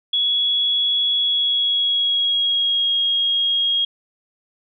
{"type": "tone with pitch glide", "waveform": "sine", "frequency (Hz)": [3363, 3271], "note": ["G#7", "G#7"], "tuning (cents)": [21, -27], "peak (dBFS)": -16, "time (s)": [0.13, 3.85], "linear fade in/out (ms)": 5, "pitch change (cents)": -48, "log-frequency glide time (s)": [1.15, 2.94], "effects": []}